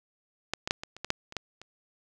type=clicks; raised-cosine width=0.2 ms; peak=-11 / -14 / -7 / -20 / -27 / -17 / -8 / -26 / -14 / -28 dBFS; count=10; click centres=0.536 / 0.675 / 0.709 / 0.835 / 0.966 / 1.046 / 1.104 / 1.324 / 1.367 / 1.616 s; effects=none